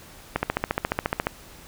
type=click train; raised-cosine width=0.5 ms; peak=-7 dBFS; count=14; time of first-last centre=0.36-1.269 s; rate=14.3 Hz; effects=pink hiss -47 dBFS RMS until 1.67 s